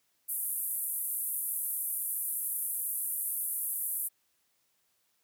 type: band-pass noise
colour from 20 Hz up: pink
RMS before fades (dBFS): -34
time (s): 0.28-4.09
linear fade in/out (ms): 20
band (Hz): 10000 to 14000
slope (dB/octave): 48
effects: white hiss -74 dBFS RMS until 5.23 s + high-pass 60 Hz 12 dB/octave